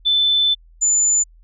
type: tone pair in turn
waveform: sine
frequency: 3520 / 7040 Hz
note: A7 / A8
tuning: 0 / 0 cents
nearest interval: octave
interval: 1200 cents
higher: second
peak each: -13 dBFS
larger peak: neither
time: 0.05-0.55 / 0.81-1.24 s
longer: first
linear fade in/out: 20 ms
effects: added 41 Hz sine -45 dBFS peak until 1.43 s